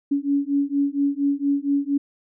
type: beating tone pair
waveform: sine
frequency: 280 / 284.3 Hz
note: C#4 / C#4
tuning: +18 / +44 cents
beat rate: 4.3 Hz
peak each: -22 dBFS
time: 0.11-1.98 s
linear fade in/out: 10 ms
effects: none